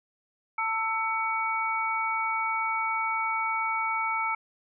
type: tone cluster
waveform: sine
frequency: 893 / 1319 / 2250 Hz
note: A5 / E6 / C#7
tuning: +25 / +1 / +25 cents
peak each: -30 dBFS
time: 0.58-4.35 s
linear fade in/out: 5 ms
effects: none